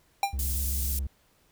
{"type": "tone with exponential decay", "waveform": "square", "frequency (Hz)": 797, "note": "G5", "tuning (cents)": 28, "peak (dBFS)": -20, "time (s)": [0.23, 0.37], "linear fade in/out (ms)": 2, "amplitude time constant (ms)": 29}
{"type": "tone with vibrato", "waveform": "triangle", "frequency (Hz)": 67.5, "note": "C#2", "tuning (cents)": -45, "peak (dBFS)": -26, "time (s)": [0.33, 1.07], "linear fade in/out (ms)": 5, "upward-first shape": "triangle", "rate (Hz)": 18, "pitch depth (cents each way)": 120}
{"type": "high-pass noise", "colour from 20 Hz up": "pink", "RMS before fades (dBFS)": -33, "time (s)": [0.39, 0.99], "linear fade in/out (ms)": 2, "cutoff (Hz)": 10000, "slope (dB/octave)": 12}
{"effects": ["pink hiss -65 dBFS RMS until 1.51 s"]}